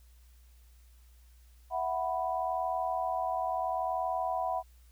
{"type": "chord", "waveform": "sine", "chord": "E suspended second", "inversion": "none", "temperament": "equal", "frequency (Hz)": [659.3, 740, 987.8], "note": ["E5", "F#5", "B5"], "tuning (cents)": [0, 0, 0], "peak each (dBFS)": [-35, -32, -35], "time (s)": [1.7, 4.63], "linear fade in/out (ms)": 50, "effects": ["added 60 Hz sine -55 dBFS peak until 4.91 s", "white hiss -68 dBFS RMS until 4.91 s"]}